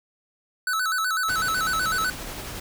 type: tone with vibrato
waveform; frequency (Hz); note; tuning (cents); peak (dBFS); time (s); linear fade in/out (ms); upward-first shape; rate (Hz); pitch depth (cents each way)
square; 1396.9; F6; 0; -23; 0.67-2.1; 2; square; 8; 120
type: noise with tremolo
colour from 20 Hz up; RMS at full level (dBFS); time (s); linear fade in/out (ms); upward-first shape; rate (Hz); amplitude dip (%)
pink; -34; 1.28-2.6; 5; triangle; 11; 30
effects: none